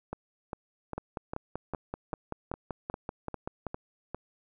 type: two click trains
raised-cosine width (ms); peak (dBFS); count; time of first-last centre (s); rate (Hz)
1; -21 / -20; 11 / 15; 0.13-4.146 / 0.98-3.667; 2.49 / 5.21
effects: none